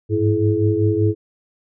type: tone cluster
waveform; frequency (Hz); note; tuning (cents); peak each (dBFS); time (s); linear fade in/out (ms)
sine; 101.5 / 106.7 / 329.3 / 424.6; G#2 / G#2 / E4 / G#4; -39 / +47 / -2 / +38; -20; 0.09-1.15; 50
effects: none